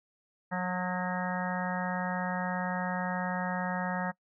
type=harmonic tone with a mistuned harmonic; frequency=181.7 Hz; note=F#3; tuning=31 cents flat; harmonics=1 / 3 / 4 / 5 / 6 / 7 / 8 / 9 / 10; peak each=-33 / -39 / -38 / -37 / -48 / -41 / -49 / -40 / -41 dBFS; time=0.51-4.12 s; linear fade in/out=20 ms; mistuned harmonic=10; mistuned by=+49 cents; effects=noise-tail reverb RT60 0.1 s tail -23 dB re dry